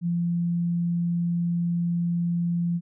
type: tone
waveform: sine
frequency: 171.9 Hz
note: F3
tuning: 27 cents flat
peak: -22 dBFS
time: 0.01-2.81 s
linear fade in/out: 50 ms
effects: none